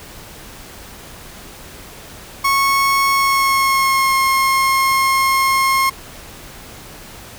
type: tone with pitch glide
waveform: 30% pulse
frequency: 1100 to 1073 Hz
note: C#6 to C6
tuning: -14 to +43 cents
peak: -10 dBFS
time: 2.44-5.9 s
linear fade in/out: 10 ms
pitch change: -43 cents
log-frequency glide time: 3.12-4.15 s
effects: pink hiss -37 dBFS RMS until 7.38 s